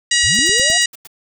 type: harmonic tone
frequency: 959 Hz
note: A#5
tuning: 49 cents sharp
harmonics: 2 / 3 / 4 / 5 / 6 / 7 / 8 / 9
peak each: -17 / -19 / -20 / -21 / -22 / -22 / -23 / -24 dBFS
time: 0.11-0.86 s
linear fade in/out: 5 ms
type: linear sweep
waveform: sine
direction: up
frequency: 51.91 to 733 Hz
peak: -23 dBFS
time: 0.23-0.78 s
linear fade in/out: 10 ms
type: noise bursts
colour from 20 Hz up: white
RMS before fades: -36 dBFS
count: 7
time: 0.34-1.073 s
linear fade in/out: 5 ms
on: 25 ms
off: 93 ms
type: click train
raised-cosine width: 3 ms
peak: -16 dBFS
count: 4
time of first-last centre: 0.39-0.701 s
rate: 9.65 Hz
effects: none